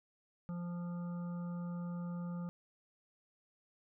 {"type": "harmonic tone", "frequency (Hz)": 174.3, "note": "F3", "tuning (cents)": -3, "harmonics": [1, 3, 5, 7, 8], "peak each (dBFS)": [-38, -53, -58, -56, -64], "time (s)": [0.49, 2.49], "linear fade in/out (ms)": 0, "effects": []}